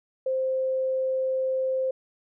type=tone; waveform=sine; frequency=523 Hz; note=C5; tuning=1 cent flat; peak=-23 dBFS; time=0.26-1.91 s; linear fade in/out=5 ms; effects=none